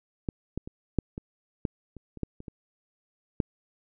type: clicks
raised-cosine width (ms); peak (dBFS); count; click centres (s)
3; -16 / -18 / -26 / -10 / -22 / -14 / -30 / -29 / -16 / -29 / -26 / -11; 12; 0.288 / 0.576 / 0.675 / 0.987 / 1.179 / 1.652 / 1.967 / 2.173 / 2.233 / 2.404 / 2.482 / 3.402
effects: none